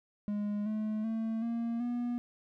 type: tone with pitch steps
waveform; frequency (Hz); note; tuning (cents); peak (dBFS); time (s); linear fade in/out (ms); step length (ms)
triangle; 206.9 / 215.1 / 223.6 / 232.4 / 241.5; G#3 / A3 / A3 / A#3 / B3; -6 / -39 / +28 / -5 / -39; -29; 0.28-2.18; 0; 380
effects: none